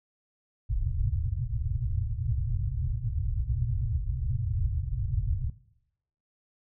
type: low-pass noise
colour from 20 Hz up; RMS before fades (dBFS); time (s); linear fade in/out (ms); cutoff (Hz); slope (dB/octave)
white; -29; 0.69-5.5; 5; 130; 96
effects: noise-tail reverb RT60 0.8 s tail -18 dB re dry